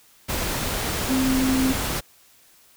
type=tone in noise; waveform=sine; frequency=261.6 Hz; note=C4; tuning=in tune; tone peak=-19 dBFS; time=1.09-1.73 s; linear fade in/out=20 ms; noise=pink; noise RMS=-26 dBFS; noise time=0.28-2.01 s; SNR=+4 dB; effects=white hiss -55 dBFS RMS until 2.76 s